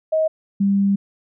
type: tone pair in turn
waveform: sine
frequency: 632 / 198.38 Hz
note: D#5 / G3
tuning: +27 / +21 cents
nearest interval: octave + minor sixth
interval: 2006 cents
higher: first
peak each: -15 / -14 dBFS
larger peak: second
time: 0.12-0.28 / 0.6-0.96 s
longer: second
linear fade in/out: 10 ms
effects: none